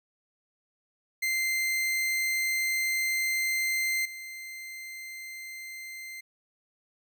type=tone with level steps; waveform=40% pulse; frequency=2084 Hz; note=C7; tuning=7 cents flat; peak=-25 / -38 dBFS; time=1.22-6.21 s; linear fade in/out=10 ms; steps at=4.05 s; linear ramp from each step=5 ms; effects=none